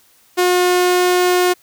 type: tone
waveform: sawtooth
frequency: 359.9 Hz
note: F#4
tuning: 48 cents flat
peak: -8 dBFS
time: 0.37-1.54 s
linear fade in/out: 20 ms
effects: white hiss -53 dBFS RMS until 1.62 s